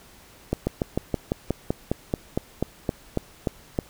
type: slowing click train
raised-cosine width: 2 ms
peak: -9 dBFS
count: 16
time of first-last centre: 0.53-3.789 s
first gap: 140 ms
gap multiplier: 1.06
effects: pink hiss -51 dBFS RMS until 3.89 s